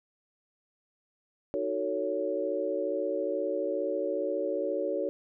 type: chord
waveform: sine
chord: D# half-diminished seventh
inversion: none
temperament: just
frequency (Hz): 311.1 / 373.4 / 448 / 560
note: D#4 / F#4 / A4 / C#5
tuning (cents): 0 / +16 / +31 / +18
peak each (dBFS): -36 / -34 / -34 / -31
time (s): 1.54-5.09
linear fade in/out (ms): 0
effects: none